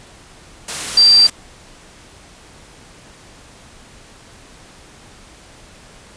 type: tone in noise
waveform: sine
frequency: 4699 Hz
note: D8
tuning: in tune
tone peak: -6 dBFS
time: 0.97-1.27 s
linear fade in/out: 5 ms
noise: white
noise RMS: -24 dBFS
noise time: 0.68-1.3 s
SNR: +15 dB
effects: pink hiss -43 dBFS RMS until 6.16 s + resampled to 22050 Hz